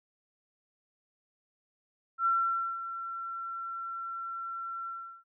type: tone with ADSR envelope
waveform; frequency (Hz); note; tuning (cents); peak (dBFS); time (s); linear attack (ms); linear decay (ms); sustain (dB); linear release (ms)
sine; 1355; E6; +47; -23; 2.18-5.24; 78; 520; -12; 370
effects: none